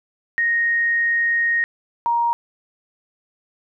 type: tone pair in turn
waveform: sine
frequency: 1864.7 / 939.9 Hz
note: A#6 / A#5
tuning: 0 / +14 cents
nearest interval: octave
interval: 1186 cents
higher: first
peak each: -16 dBFS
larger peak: neither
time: 0.38-1.64 / 2.06-2.33 s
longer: first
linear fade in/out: 0 ms
effects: none